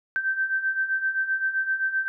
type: beating tone pair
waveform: sine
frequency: 1550 / 1557.7 Hz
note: G6 / G6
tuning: -20 / -11 cents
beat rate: 7.7 Hz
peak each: -29 / -24 dBFS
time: 0.16-2.08 s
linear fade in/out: 0 ms
effects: none